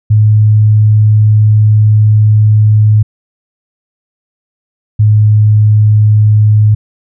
sine tone pair in turn, 106.9 / 106.42 Hz, A2 / G#2, -49 / +43 cents, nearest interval unison, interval 8 cents, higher first, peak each -3 dBFS, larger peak neither, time 0.1-3.03 / 4.99-6.75 s, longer first, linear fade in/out 10 ms, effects none

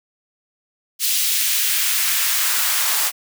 white noise with high-pass filter sweep, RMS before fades -19 dBFS, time 0.99-3.12 s, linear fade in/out 50 ms, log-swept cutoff 3300 to 840 Hz, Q 1.1, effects none

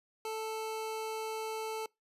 25% pulse tone, 440 Hz, A4, in tune, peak -32 dBFS, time 0.25-1.86 s, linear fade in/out 2 ms, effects noise-tail reverb RT60 0.2 s tail -25 dB re dry + resampled to 32000 Hz

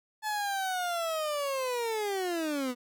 30% pulse linear sweep, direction down, 867 to 240 Hz, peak -27 dBFS, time 0.22-2.75 s, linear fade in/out 50 ms, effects none

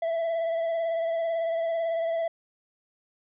triangle tone with vibrato, 663 Hz, E5, 10 cents sharp, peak -23 dBFS, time 0.02-2.28 s, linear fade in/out 5 ms, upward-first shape sine, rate 18 Hz, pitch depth 26 cents each way, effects resampled to 8000 Hz

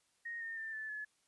sine tone with pitch steps, 1864.7 / 1825.3 / 1786.7 / 1748.9 / 1711.9 Hz, A#6 / A#6 / A6 / A6 / A6, 0 / -37 / +26 / -11 / -48 cents, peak -40 dBFS, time 0.25-1.05 s, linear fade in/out 10 ms, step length 160 ms, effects white hiss -75 dBFS RMS until 1.27 s + resampled to 24000 Hz

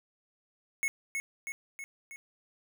square tone with echo, 2191 Hz, C#7, 21 cents flat, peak -28 dBFS, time 0.83-0.88 s, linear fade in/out 0 ms, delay 320 ms, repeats 4, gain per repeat -4 dB, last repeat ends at 2.16 s, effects none

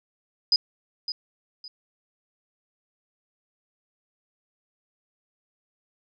sine tone with echo, 4978 Hz, D#8, in tune, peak -16 dBFS, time 0.52-0.56 s, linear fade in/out 2 ms, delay 560 ms, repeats 2, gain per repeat -11 dB, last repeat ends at 1.68 s, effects none

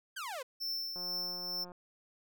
sawtooth exponential sweep, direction down, 1651 to 482.1 Hz, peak -35 dBFS, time 0.16-0.43 s, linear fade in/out 10 ms
square tone with tremolo, 5360 Hz, E8, 28 cents sharp, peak -34 dBFS, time 0.6-1.65 s, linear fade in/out 20 ms, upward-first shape triangle, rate 2.2 Hz, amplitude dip 50%
click train, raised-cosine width 1 ms, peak -37 dBFS, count 136, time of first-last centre 0.96-1.718 s, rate 178 Hz
effects none

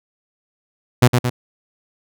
sawtooth tone with echo, 123.47 Hz, B2, in tune, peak -3 dBFS, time 1.02-1.08 s, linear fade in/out 10 ms, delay 110 ms, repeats 2, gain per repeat -5 dB, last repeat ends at 1.3 s, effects none

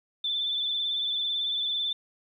sine tone with vibrato, 3518 Hz, A7, 1 cent flat, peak -26 dBFS, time 0.24-1.93 s, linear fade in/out 5 ms, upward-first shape sine, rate 18 Hz, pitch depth 32 cents each way, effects 11-bit

